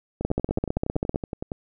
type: two click trains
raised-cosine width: 2 ms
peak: -16 / -10 dBFS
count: 15 / 15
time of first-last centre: 0.21-1.518 / 0.25-1.159 s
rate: 10.7 / 15.4 Hz
effects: none